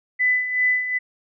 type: tone with tremolo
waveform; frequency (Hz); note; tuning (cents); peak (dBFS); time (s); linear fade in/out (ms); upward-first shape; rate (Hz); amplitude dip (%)
sine; 2000; B6; +21; -15; 0.19-0.99; 20; sine; 2.6; 65
effects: none